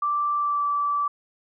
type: tone with pitch glide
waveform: sine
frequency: 1172 to 1159.2 Hz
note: D6 to D6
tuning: -4 to -23 cents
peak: -21 dBFS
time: 0.02-1.08 s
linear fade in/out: 5 ms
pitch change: -19 cents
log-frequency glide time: 0.36-0.65 s
effects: none